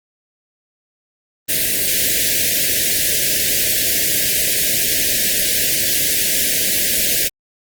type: band-stop noise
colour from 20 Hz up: white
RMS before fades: -17 dBFS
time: 1.48-7.29 s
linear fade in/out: 20 ms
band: 670 to 1600 Hz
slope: 96 dB/octave
effects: Opus 24 kbps